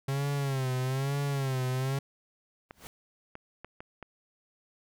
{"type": "tone with vibrato", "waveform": "45% pulse", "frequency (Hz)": 134.8, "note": "C#3", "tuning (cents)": -48, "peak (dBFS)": -28, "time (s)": [0.08, 1.99], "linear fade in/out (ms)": 5, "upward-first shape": "sine", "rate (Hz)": 1.1, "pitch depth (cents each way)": 93}
{"type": "noise with exponential growth", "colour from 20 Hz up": "pink", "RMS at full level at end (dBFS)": -42, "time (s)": [2.69, 2.87], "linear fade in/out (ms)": 0, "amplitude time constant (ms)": 37}
{"type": "clicks", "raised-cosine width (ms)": 0.5, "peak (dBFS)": -27, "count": 5, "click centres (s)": [2.709, 3.354, 3.646, 3.805, 4.027]}
{"effects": []}